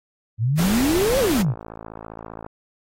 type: exponential two-way sweep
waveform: sine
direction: up then down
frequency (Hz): 104.8 to 563 to 104.8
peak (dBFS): -17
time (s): 0.38-1.55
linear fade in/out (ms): 50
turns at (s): 1.19
type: noise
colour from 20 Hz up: pink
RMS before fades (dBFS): -26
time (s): 0.57-1.43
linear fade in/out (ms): 20
type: click train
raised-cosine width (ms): 1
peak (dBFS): -21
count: 80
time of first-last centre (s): 1.03-2.464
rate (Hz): 55.1
effects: AAC 48 kbps